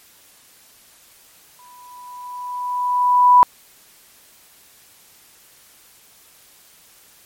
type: tone with exponential growth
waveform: sine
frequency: 987.8 Hz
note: B5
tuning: in tune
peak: -5 dBFS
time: 1.59-3.43 s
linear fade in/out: 0 ms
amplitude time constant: 400 ms
effects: white hiss -50 dBFS RMS until 7.25 s + MP3 64 kbps